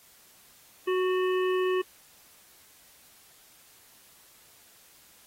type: harmonic tone with a mistuned harmonic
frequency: 370 Hz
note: F#4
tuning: in tune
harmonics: 1 / 3 / 5 / 7 / 8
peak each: -24 / -34 / -38 / -41 / -42 dBFS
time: 0.87-1.82 s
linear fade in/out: 10 ms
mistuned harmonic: 5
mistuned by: -29 cents
effects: white hiss -57 dBFS RMS until 5.26 s + AAC 48 kbps